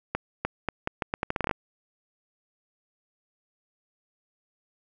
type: accelerating click train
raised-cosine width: 0.5 ms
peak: -11 dBFS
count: 14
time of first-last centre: 0.15-1.512 s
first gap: 300 ms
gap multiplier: 0.79
effects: none